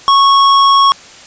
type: tone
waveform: square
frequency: 1104 Hz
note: C#6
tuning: 7 cents flat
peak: -6 dBFS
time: 0.08-0.92 s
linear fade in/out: 0 ms
effects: white hiss -36 dBFS RMS until 1.26 s + resampled to 16000 Hz